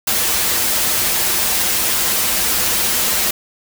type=noise with comb filter; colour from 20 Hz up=white; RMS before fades=-17 dBFS; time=0.07-3.31 s; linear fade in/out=5 ms; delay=7.2 ms; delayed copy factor=-0.7; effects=none